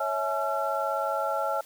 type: tone cluster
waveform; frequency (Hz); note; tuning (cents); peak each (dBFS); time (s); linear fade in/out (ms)
sine; 553 / 652 / 851 / 1358; C#5 / E5 / G#5 / F6; -4 / -19 / +42 / -49; -31; 0-1.61; 5
effects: white hiss -52 dBFS RMS until 1.65 s + high-pass 100 Hz 12 dB/octave